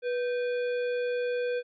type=harmonic tone with a mistuned harmonic; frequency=490 Hz; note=B4; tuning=14 cents flat; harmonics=1 / 3 / 5 / 7 / 9; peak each=-27 / -39 / -43 / -50 / -55 dBFS; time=0.02-1.63 s; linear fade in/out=50 ms; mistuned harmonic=3; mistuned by=+100 cents; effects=none